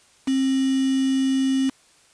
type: tone with quantisation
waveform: sine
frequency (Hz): 266.4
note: C4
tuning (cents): +31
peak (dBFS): -18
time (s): 0.27-1.7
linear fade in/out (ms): 10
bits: 5
effects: white hiss -56 dBFS RMS until 2.13 s + resampled to 22050 Hz